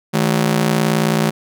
sawtooth ring-modulated tone, 185 Hz, F#3, in tune, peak -7 dBFS, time 0.13-1.31 s, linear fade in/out 20 ms, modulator 29.5 Hz, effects none

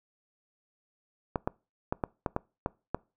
clicks, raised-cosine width 1 ms, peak -14 dBFS, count 8, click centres 1.358 / 1.475 / 1.925 / 2.038 / 2.262 / 2.364 / 2.661 / 2.946 s, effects noise-tail reverb RT60 0.3 s tail -24 dB re dry

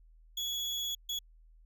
35% pulse tone bursts at uneven times, 3371 Hz, G#7, 25 cents sharp, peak -31 dBFS, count 2, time 0.37-0.95 / 1.09-1.19 s, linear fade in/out 5 ms, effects added 40 Hz sine -56 dBFS peak until 1.65 s

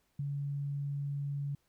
sine tone with ADSR envelope, 141.9 Hz, C#3, 41 cents sharp, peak -31 dBFS, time 0.19-1.55 s, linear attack 6 ms, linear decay 17 ms, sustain -2 dB, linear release 3 ms, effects pink hiss -75 dBFS RMS until 1.68 s

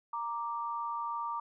sine tone pair together, 933 / 1175.5 Hz, A#5 / D6, +1 / +1 cents, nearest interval major third, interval 400 cents, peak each -36 / -36 dBFS, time 0.13-1.4 s, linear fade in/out 5 ms, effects none

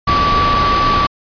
sine tone in noise, 1152 Hz, D6, 34 cents flat, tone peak -12 dBFS, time 0.07-1.07 s, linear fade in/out 10 ms, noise pink, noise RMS -17 dBFS, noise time 0.07-1.07 s, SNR +2 dB, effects resampled to 11025 Hz

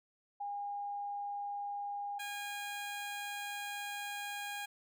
sine / 15% pulse tone pair in turn, 812 / 816.1 Hz, G#5 / G#5, -39 / -31 cents, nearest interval unison, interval 8 cents, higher second, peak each -37 / -33 dBFS, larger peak second, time 0.4-2.19 / 2.19-4.66 s, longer second, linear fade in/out 10 ms, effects none

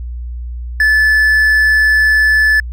triangle tone, 1737 Hz, A6, 23 cents flat, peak -6 dBFS, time 0.8-2.6 s, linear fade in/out 2 ms, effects added 60 Hz sine -21 dBFS peak until 2.72 s

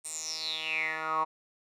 10% pulse tone with band-pass filter sweep, 158.1 Hz, D#3, 28 cents sharp, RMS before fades -33 dBFS, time 0.04-1.25 s, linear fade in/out 20 ms, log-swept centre 8900 to 1000 Hz, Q 9.2, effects none

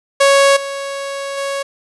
sawtooth tone with level steps, 554.4 Hz, C#5, in tune, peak -4 / -18 / -15 dBFS, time 0.2-1.63 s, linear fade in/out 10 ms, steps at 0.56 / 1.37 s, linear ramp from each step 10 ms, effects resampled to 24000 Hz + 7-bit

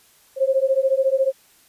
sine beating tone pair, 527 / 541 Hz, C5 / C#5, +12 / -42 cents, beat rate 14 Hz, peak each -19 dBFS, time 0.36-1.33 s, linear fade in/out 50 ms, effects white hiss -55 dBFS RMS until 1.68 s + resampled to 32000 Hz

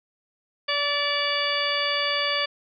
harmonic tone with a mistuned harmonic, 576 Hz, D5, 34 cents flat, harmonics 1 / 2 / 3 / 4 / 5 / 6 / 8, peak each -30 / -30 / -30 / -30 / -30 / -30 / -30 dBFS, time 0.68-2.46 s, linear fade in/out 10 ms, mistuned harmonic 3, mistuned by +21 cents, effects none

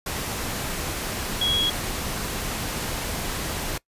sine tone in noise, 3322 Hz, G#7, in tune, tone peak -20 dBFS, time 1.41-1.7 s, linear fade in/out 5 ms, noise pink, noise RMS -29 dBFS, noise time 0.06-3.78 s, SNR +6 dB, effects noise-tail reverb RT60 0.1 s tail -22 dB re dry + resampled to 32000 Hz

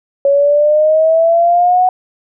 sine exponential sweep, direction up, 555 to 742 Hz, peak -7 dBFS, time 0.25-1.89 s, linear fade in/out 2 ms, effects none

